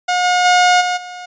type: tone with level steps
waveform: sawtooth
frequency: 720 Hz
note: F#5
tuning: 47 cents flat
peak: -10 / -8 / -5 / -12 / -25 dBFS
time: 0.08-1.26 s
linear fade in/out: 10 ms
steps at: 0.23 / 0.44 / 0.8 / 0.96 s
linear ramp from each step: 20 ms
effects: resampled to 16000 Hz